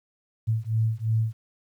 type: beating tone pair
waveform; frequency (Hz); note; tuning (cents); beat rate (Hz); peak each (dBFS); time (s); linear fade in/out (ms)
sine; 110 / 112.9; A2 / A2; 0 / +45; 2.9; -25; 0.47-1.34; 20
effects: 10-bit